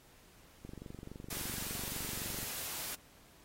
click train, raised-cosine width 3 ms, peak -33 dBFS, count 43, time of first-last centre 0.65-2.43 s, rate 23.6 Hz
white noise, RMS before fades -41 dBFS, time 1.3-2.95 s, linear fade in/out 5 ms
effects pink hiss -62 dBFS RMS until 3.44 s + AAC 48 kbps

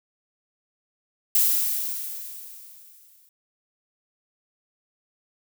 violet noise with exponential decay, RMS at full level -18 dBFS, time 1.35-3.29 s, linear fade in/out 2 ms, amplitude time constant 420 ms, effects none

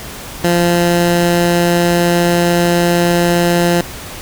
15% pulse tone, 173.2 Hz, F3, 14 cents flat, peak -4 dBFS, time 0.44-3.81 s, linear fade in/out 2 ms, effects pink hiss -29 dBFS RMS until 4.21 s

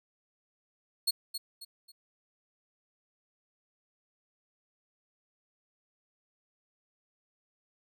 sawtooth tone with echo, 4328 Hz, C#8, 42 cents flat, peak -22 dBFS, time 1.07-1.11 s, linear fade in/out 10 ms, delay 270 ms, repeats 3, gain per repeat -9 dB, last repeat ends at 1.92 s, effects none

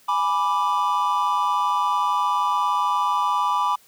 triangle chord, G# diminished, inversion none, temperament equal, 830.6 / 987.8 / 1174.7 Hz, G#5 / B5 / D6, 0 / 0 / 0 cents, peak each -25 / -20 / -21 dBFS, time 0.08-3.76 s, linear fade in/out 10 ms, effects white hiss -55 dBFS RMS until 3.87 s

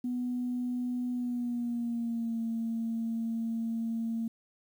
sine tone with pitch glide, 246.9 to 227.7 Hz, B3 to A#3, 0 to -40 cents, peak -29 dBFS, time 0.04-4.28 s, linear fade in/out 5 ms, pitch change -140 cents, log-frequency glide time 1.12-2.41 s, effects tanh soft clip ceiling -25 dBFS + 10-bit

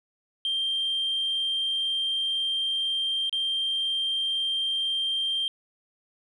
sine tone with dropouts, 3171 Hz, G7, 19 cents sharp, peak -23 dBFS, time 0.45-5.48 s, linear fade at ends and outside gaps 1 ms, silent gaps 3.295-3.327 s, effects tanh soft clip ceiling -21 dBFS

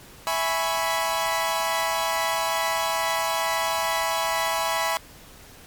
sawtooth chord, C# minor seventh, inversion first, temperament equal, 659.3 / 830.6 / 987.8 / 1108.7 Hz, E5 / G#5 / B5 / C#6, 0 / 0 / 0 / 0 cents, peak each -24 / -25 / -23 / -27 dBFS, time 0.27-4.97 s, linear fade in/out 0 ms, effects pink hiss -47 dBFS RMS until 5.66 s + MP3 96 kbps

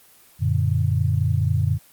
sine chord, Gb augmented, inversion none, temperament equal, 92.5 / 116.54 / 146.83 Hz, Gb2 / Bb2 / D3, 0 / 0 / 0 cents, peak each -21 / -22 / -23 dBFS, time 0.39-1.79 s, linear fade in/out 50 ms, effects white hiss -52 dBFS RMS until 1.92 s + Opus 24 kbps

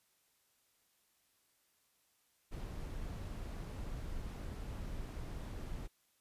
brown noise, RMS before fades -43 dBFS, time 2.51-5.88 s, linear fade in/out 20 ms, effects white hiss -75 dBFS RMS until 6.2 s + resampled to 32000 Hz

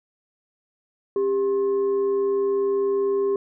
sine tone with frequency modulation, 397.8 Hz, G4, 25 cents sharp, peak -19 dBFS, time 1.16-3.36 s, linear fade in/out 2 ms, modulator 671 Hz, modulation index 0.28, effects none

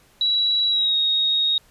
sine tone with pitch glide, 3908 to 3751 Hz, B7 to A#7, -19 to +10 cents, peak -17 dBFS, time 0.21-1.58 s, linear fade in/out 2 ms, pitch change -71 cents, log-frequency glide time 0.69-0.96 s, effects pink hiss -56 dBFS RMS until 1.7 s + resampled to 32000 Hz

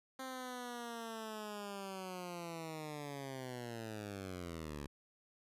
10% pulse linear sweep, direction down, 264 to 69.3 Hz, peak -35 dBFS, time 0.19-4.87 s, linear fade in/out 5 ms, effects resampled to 32000 Hz

